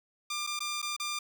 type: tone with dropouts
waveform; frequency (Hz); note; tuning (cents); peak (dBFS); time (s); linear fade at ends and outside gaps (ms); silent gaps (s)
10% pulse; 1195; D6; +30; -24; 0.3-1.19; 5; 0.467-0.472 / 0.592-0.604 / 0.818-0.826 / 0.965-0.998
effects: none